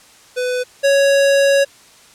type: tone pair in turn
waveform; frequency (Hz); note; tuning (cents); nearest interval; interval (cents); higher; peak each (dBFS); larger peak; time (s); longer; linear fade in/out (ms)
square; 499.2 / 555.7; B4 / C#5; +19 / +4; major second; 185; second; -18 / -11; second; 0.36-0.64 / 0.83-1.65; second; 20
effects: white hiss -46 dBFS RMS until 2.14 s + low-pass 9000 Hz 12 dB/octave